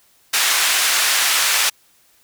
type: band-pass noise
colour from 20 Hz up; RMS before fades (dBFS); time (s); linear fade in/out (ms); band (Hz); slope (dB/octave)
pink; -17; 0.33-1.7; 10; 1500 to 13000; 12
effects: white hiss -56 dBFS RMS until 2.23 s